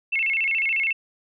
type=tone with vibrato; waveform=sine; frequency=2410 Hz; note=D7; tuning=44 cents sharp; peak=-20 dBFS; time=0.12-0.93 s; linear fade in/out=10 ms; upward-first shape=square; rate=14 Hz; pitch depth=180 cents each way; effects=none